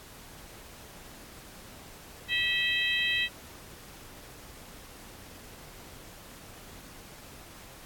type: harmonic tone with a mistuned harmonic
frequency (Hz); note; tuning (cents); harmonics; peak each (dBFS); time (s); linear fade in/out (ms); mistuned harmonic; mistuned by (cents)
649; E5; -27; 3 / 4 / 5 / 6; -30 / -30 / -31 / -34; 2.28-3.29; 50; 5; -42
effects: pink hiss -49 dBFS RMS until 7.85 s + AAC 64 kbps